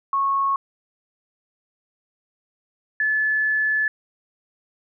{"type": "tone pair in turn", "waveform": "sine", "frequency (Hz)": [1099, 1728.8], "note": ["C#6", "A6"], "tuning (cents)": [-15, -31], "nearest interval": "minor sixth", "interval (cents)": 784, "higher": "second", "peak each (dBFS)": -18, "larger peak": "neither", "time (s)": [[0.13, 0.56], [3, 3.88]], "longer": "second", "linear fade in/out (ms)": 2, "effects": []}